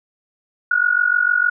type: tone with amplitude modulation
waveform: sine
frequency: 1450 Hz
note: F#6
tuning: 35 cents flat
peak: -10 dBFS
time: 0.71-1.5 s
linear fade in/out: 5 ms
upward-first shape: sine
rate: 46.6 Hz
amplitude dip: 85%
effects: none